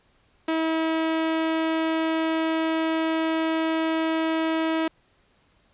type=tone; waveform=sawtooth; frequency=321.9 Hz; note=E4; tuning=41 cents flat; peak=-18 dBFS; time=0.48-4.88 s; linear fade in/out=5 ms; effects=pink hiss -63 dBFS RMS until 5.73 s + resampled to 8000 Hz